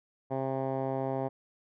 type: tone with low-pass filter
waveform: 10% pulse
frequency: 133.5 Hz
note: C3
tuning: 35 cents sharp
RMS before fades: -32 dBFS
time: 0.3-1.29 s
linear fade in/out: 20 ms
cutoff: 810 Hz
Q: 1.6
effects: none